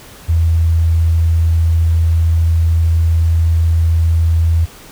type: tone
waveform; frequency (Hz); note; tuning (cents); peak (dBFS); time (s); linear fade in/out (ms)
sine; 82.41; E2; 0; -9; 0.28-4.66; 20
effects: pink hiss -38 dBFS RMS until 4.91 s